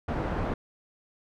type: low-pass noise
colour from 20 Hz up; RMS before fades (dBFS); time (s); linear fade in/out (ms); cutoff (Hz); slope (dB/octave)
pink; -30; 0.08-0.54; 5; 1200; 12
effects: none